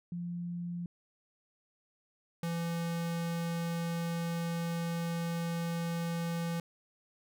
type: tone pair in turn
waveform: sine / square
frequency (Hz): 173.8 / 168.56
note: F3 / E3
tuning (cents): -8 / +39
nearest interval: minor second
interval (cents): 53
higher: first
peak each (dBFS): -35 / -33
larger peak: second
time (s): 0.12-0.86 / 2.43-6.6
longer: second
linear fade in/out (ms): 2
effects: none